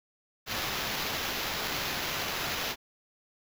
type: noise with sample-and-hold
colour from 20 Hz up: white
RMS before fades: -33 dBFS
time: 0.46-2.76 s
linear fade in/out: 50 ms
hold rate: 8820 Hz
effects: none